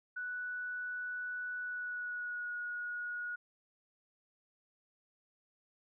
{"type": "tone with pitch glide", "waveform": "sine", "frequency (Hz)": [1480, 1451.2], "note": ["F#6", "F#6"], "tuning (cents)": [0, -34], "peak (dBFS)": -37, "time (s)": [0.16, 3.36], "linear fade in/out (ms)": 10, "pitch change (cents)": -34, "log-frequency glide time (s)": [1.59, 2.55], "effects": []}